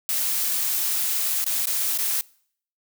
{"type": "noise with dropouts", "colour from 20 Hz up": "blue", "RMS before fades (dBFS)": -24, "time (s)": [0.09, 2.21], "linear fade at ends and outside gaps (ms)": 0, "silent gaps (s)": [[1.442, 1.464], [1.656, 1.671], [1.976, 1.987]], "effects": ["noise-tail reverb RT60 0.6 s tail -24 dB re dry"]}